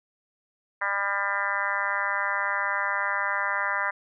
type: harmonic tone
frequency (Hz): 199.8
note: G3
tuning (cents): +33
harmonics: 3 / 4 / 5 / 6 / 7 / 8 / 9 / 10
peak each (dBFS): -37 / -37 / -31 / -33 / -33 / -31 / -31 / -33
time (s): 0.81-3.91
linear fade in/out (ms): 10
effects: none